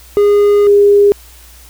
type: tone pair in turn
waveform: triangle / sine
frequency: 410 / 406.5 Hz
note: G#4 / G#4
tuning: -22 / -37 cents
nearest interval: unison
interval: 15 cents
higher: first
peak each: -4 dBFS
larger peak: neither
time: 0.17-0.67 / 0.67-1.12 s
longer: first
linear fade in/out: 0 ms
effects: added 60 Hz sine -39 dBFS peak until 1.69 s + white hiss -41 dBFS RMS until 1.69 s